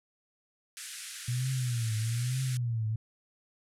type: band-pass noise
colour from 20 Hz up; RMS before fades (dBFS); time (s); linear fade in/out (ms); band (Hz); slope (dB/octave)
white; -43; 0.77-2.57; 0; 1400 to 11000; 48
type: tone with vibrato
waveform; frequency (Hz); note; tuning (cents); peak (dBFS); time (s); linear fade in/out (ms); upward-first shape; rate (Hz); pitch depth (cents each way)
sine; 120.1; B2; -48; -28; 1.28-2.96; 5; triangle; 1.1; 180
effects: none